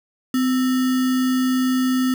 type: tone with sample-and-hold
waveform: sine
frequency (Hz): 256.2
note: C4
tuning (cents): -36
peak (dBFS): -16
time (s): 0.34-2.14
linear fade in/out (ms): 2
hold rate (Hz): 1575
effects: none